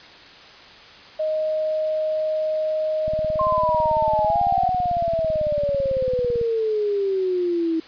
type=tone with pitch glide; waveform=sine; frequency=623 to 711.5 Hz; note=D#5 to F5; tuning=+2 to +32 cents; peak=-20 dBFS; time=1.19-4.7 s; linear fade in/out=10 ms; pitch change=+230 cents; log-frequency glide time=4.25-4.4 s
type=click train; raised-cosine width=5 ms; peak=-21 dBFS; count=61; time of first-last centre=3.08-6.413 s; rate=18 Hz
type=exponential sweep; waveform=sine; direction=down; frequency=1064 to 321 Hz; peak=-19 dBFS; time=3.39-7.8 s; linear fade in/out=5 ms
effects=white hiss -44 dBFS RMS until 7.87 s + resampled to 11025 Hz